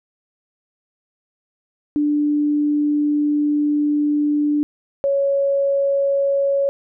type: tone pair in turn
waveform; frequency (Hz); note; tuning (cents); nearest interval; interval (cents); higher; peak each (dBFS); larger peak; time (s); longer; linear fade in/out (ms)
sine; 295.1 / 555.8; D4 / C#5; +8 / +4; major seventh; 1096; second; -15; neither; 1.96-4.63 / 5.04-6.69; first; 0
effects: none